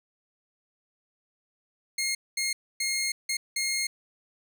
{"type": "tone bursts at uneven times", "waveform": "15% pulse", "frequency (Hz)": 2143, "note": "C7", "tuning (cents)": 41, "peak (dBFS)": -20, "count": 5, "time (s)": [[1.98, 2.15], [2.37, 2.53], [2.8, 3.12], [3.29, 3.37], [3.56, 3.87]], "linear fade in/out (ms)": 5, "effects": []}